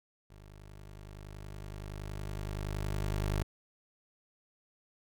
20% pulse tone with level ramp, 50.7 Hz, G#1, 41 cents flat, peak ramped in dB -47 to -24 dBFS, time 0.3-3.43 s, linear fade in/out 5 ms, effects none

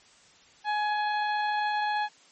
harmonic tone, 840 Hz, G#5, 19 cents sharp, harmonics 1 / 2 / 3 / 4 / 5, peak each -26 / -32 / -41 / -42 / -42 dBFS, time 0.64-2.09 s, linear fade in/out 50 ms, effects white hiss -57 dBFS RMS until 2.31 s + MP3 32 kbps

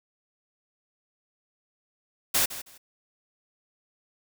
white noise with echo, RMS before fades -23 dBFS, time 2.34-2.46 s, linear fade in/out 10 ms, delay 160 ms, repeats 2, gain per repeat -14 dB, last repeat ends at 2.78 s, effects none

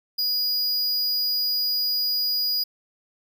square tone, 4900 Hz, D#8, 27 cents flat, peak -22 dBFS, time 0.18-2.64 s, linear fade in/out 10 ms, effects none

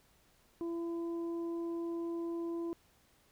harmonic tone, 337 Hz, E4, 38 cents sharp, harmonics 1 / 2 / 3, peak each -35 / -53 / -52 dBFS, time 0.61-2.73 s, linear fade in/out 0 ms, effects pink hiss -68 dBFS RMS until 3.31 s

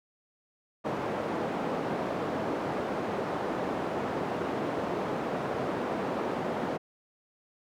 white band-pass noise, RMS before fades -32 dBFS, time 0.84-6.78 s, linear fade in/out 20 ms, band 170 to 680 Hz, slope 12 dB/octave, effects none

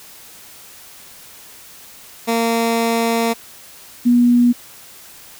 15% pulse / sine tone pair in turn, 230 / 242 Hz, A#3 / B3, -23 / -35 cents, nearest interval minor second, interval 88 cents, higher second, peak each -9 dBFS, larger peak neither, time 2.27-3.34 / 4.05-4.53 s, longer first, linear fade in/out 20 ms, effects white hiss -41 dBFS RMS until 5.39 s

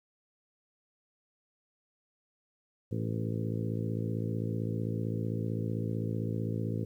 harmonic tone with a mistuned harmonic, 55.6 Hz, A1, 19 cents sharp, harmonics 2 / 3 / 4 / 5 / 6 / 7 / 8 / 9, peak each -33 / -37 / -39 / -41 / -43 / -44 / -45 / -46 dBFS, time 2.91-6.85 s, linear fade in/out 10 ms, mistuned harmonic 8, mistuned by +18 cents, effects 11-bit

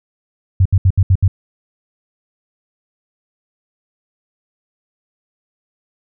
sine tone bursts, 94.4 Hz, F#2, 35 cents sharp, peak -7 dBFS, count 6, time 0.6-1.28 s, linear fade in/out 5 ms, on 55 ms, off 70 ms, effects none

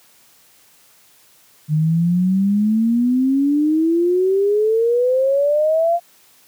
sine exponential sweep, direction up, 150.1 to 698.5 Hz, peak -13 dBFS, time 1.68-6 s, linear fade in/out 50 ms, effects white hiss -52 dBFS RMS until 6.47 s + high-pass 80 Hz 12 dB/octave

